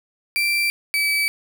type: tone pair in turn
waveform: 35% pulse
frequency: 2349 / 2297 Hz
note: D7 / D7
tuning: 0 / -39 cents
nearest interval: unison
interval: 39 cents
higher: first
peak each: -16 dBFS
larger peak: neither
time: 0.36-0.7 / 0.94-1.28 s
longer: neither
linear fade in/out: 0 ms
effects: none